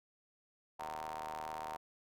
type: ring-modulated tone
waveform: sawtooth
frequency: 77.78 Hz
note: D#2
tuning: in tune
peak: -34 dBFS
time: 0.79-1.77 s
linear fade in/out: 10 ms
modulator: 840 Hz
effects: none